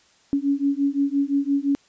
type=beating tone pair; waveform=sine; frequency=277.6 / 283.4 Hz; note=C#4 / C#4; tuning=+3 / +38 cents; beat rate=5.8 Hz; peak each=-22 / -22 dBFS; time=0.33-1.75 s; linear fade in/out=0 ms; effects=white hiss -58 dBFS RMS until 1.88 s + resampled to 16000 Hz